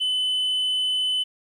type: tone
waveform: sine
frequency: 3018 Hz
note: F#7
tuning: 34 cents sharp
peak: -18 dBFS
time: 0-1.24 s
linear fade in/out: 20 ms
effects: tanh soft clip ceiling -20 dBFS + 10-bit